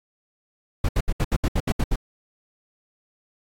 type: noise bursts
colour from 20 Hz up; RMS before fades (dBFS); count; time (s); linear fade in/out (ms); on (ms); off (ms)
brown; -20; 10; 0.84-1.959; 5; 48; 71
effects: AAC 64 kbps